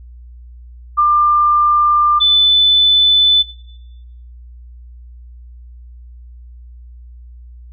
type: tone pair in turn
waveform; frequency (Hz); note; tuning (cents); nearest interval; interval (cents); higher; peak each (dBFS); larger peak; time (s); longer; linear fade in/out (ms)
sine; 1194 / 3504; D6 / A7; +28 / -8; octave + perfect fifth; 1864; second; -8 / -8; neither; 0.97-2.2 / 2.2-3.43; neither; 20
effects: noise-tail reverb RT60 0.9 s tail -17 dB re dry + added 60 Hz sine -34 dBFS peak until 7.72 s